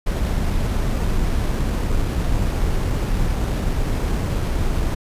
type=noise with sample-and-hold; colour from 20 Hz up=brown; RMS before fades=-20 dBFS; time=0.06-4.95 s; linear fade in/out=10 ms; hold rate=7350 Hz; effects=resampled to 32000 Hz